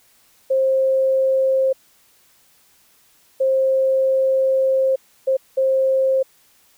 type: tone bursts at uneven times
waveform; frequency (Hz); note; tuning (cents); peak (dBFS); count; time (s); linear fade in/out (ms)
sine; 530; C5; +22; -14; 4; 0.5-1.73 / 3.4-4.96 / 5.27-5.37 / 5.57-6.23; 10
effects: white hiss -56 dBFS RMS until 6.77 s